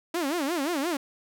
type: tone with vibrato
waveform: sawtooth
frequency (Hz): 310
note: D#4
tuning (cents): -6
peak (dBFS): -22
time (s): 0.14-0.97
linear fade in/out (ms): 5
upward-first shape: sine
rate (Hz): 5.7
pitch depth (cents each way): 250
effects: none